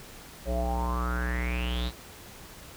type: tone with low-pass filter sweep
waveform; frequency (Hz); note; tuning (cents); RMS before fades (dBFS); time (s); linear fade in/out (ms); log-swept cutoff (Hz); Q
square; 60.8; B1; -26; -29; 0.45-1.92; 50; 560 to 4100; 9.6
effects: pink hiss -47 dBFS RMS until 2.76 s